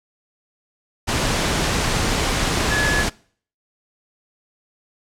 sine tone in noise, 1702 Hz, G#6, 42 cents sharp, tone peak -19 dBFS, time 2.7-3.04 s, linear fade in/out 20 ms, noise pink, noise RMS -20 dBFS, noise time 1.07-3.1 s, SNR -2 dB, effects noise-tail reverb RT60 0.5 s tail -23 dB re dry + low-pass 8000 Hz 12 dB/octave

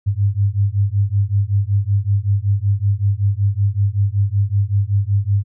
sine beating tone pair, 98 / 103.3 Hz, G2 / G#2, 0 / -9 cents, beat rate 5.3 Hz, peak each -17 / -17 dBFS, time 0.06-5.44 s, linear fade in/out 20 ms, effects none

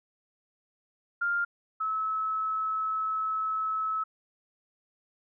sine tone pair in turn, 1400 / 1297 Hz, F6 / E6, +4 / -28 cents, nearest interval minor second, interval 132 cents, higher first, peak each -25 / -27 dBFS, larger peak first, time 1.21-1.45 / 1.8-4.04 s, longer second, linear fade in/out 10 ms, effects none

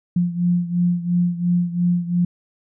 sine beating tone pair, 174.7 / 177.6 Hz, F3 / F3, +1 / +29 cents, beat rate 2.9 Hz, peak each -18 / -22 dBFS, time 0.16-2.25 s, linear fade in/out 5 ms, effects none

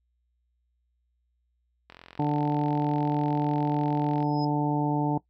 click train, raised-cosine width 0.3 ms, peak -29 dBFS, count 102, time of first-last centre 1.9-4.227 s, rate 43.4 Hz
harmonic tone, 147.5 Hz, D3, 8 cents sharp, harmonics 1 / 2 / 3 / 4 / 5 / 6, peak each -27 / -26 / -35 / -38 / -33 / -31 dBFS, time 2.19-5.18 s, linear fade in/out 5 ms
sine tone with exponential growth, 5090 Hz, D#8, 39 cents sharp, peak -35 dBFS, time 4.15-4.45 s, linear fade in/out 5 ms, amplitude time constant 64 ms
effects noise-tail reverb RT60 0.1 s tail -19 dB re dry + added 60 Hz sine -70 dBFS peak until 5.29 s

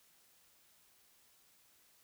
silence, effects white hiss -68 dBFS RMS until 2.03 s

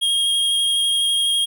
square tone with vibrato, 3252 Hz, G#7, 37 cents flat, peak -17 dBFS, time 0.01-1.46 s, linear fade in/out 20 ms, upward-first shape triangle, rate 12 Hz, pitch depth 14 cents each way, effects none

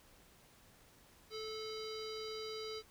square tone with low-pass filter, 436.2 Hz, A4, 15 cents flat, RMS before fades -44 dBFS, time 1.3-2.83 s, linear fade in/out 50 ms, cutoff 4500 Hz, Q 9, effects pink hiss -64 dBFS RMS until 2.9 s

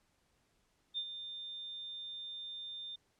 sine tone with ADSR envelope, 3600 Hz, A7, 39 cents sharp, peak -33 dBFS, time 0.94-2.96 s, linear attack 36 ms, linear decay 67 ms, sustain -9 dB, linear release 8 ms, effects pink hiss -75 dBFS RMS until 3.19 s + low-pass 10000 Hz 12 dB/octave

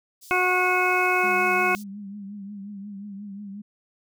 pink high-pass noise, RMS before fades -46 dBFS, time 0.21-1.84 s, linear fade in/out 20 ms, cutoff 4700 Hz, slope 24 dB/octave
harmonic tone, 364.6 Hz, F#4, 25 cents flat, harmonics 1 / 2 / 3 / 4 / 6 / 7, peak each -26 / -26 / -26 / -26 / -26 / -26 dBFS, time 0.31-1.75 s, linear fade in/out 0 ms
sine tone with vibrato, 201.5 Hz, G3, 48 cents sharp, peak -34 dBFS, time 1.23-3.62 s, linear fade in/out 10 ms, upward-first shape triangle, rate 5.6 Hz, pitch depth 75 cents each way
effects none

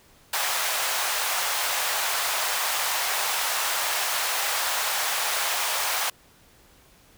pink high-pass noise, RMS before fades -26 dBFS, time 0.33-6.1 s, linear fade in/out 5 ms, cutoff 690 Hz, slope 24 dB/octave, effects pink hiss -56 dBFS RMS until 7.17 s

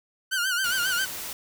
sawtooth tone with vibrato, 1480 Hz, F#6, in tune, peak -20 dBFS, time 0.31-1.06 s, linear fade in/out 20 ms, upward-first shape sine, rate 7.4 Hz, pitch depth 100 cents each way
white noise, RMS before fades -35 dBFS, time 0.64-1.33 s, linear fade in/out 2 ms
effects none

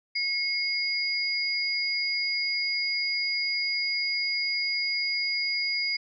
sine tone pair together, 2173 / 4878 Hz, C#7 / D#8, -35 / -35 cents, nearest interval octave + major second, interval 1400 cents, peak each -28 dBFS, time 0.15-5.97 s, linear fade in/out 10 ms, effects none

